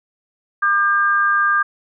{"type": "tone pair together", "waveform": "sine", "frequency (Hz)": [1200, 1601.8], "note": ["D6", "G6"], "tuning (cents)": [37, 37], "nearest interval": "perfect fourth", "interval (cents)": 500, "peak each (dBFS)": -16, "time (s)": [0.62, 1.63], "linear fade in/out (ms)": 10, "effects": []}